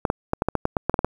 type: clicks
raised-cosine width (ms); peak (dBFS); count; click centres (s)
1; -6; 12; 0.052 / 0.101 / 0.334 / 0.421 / 0.486 / 0.553 / 0.654 / 0.768 / 0.896 / 0.942 / 0.991 / 1.046
effects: 7-bit